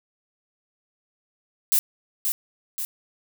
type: noise with echo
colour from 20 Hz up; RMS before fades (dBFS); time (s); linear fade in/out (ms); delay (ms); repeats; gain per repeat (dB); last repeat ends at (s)
violet; -19; 1.72-1.79; 0; 530; 2; -5; 2.85
effects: none